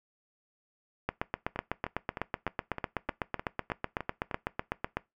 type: two click trains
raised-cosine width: 0.5 ms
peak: -20 / -14 dBFS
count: 10 / 32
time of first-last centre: 1.56-4.312 / 1.09-4.97 s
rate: 3.27 / 7.99 Hz
effects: noise-tail reverb RT60 0.2 s tail -21 dB re dry